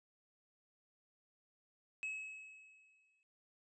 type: tone with exponential decay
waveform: triangle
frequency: 2574 Hz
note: E7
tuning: 42 cents flat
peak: -36 dBFS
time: 2.03-3.23 s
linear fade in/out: 0 ms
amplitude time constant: 260 ms
effects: resampled to 22050 Hz